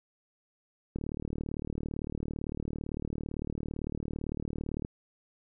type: click train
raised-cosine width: 3 ms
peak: -22 dBFS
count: 148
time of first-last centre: 0.96-4.849 s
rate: 37.8 Hz
effects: none